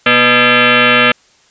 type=tone with frequency modulation; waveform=sine; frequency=493.9 Hz; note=B4; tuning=in tune; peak=-6 dBFS; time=0.06-1.12 s; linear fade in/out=5 ms; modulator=368 Hz; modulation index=7.3; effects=white hiss -50 dBFS RMS until 1.5 s + resampled to 16000 Hz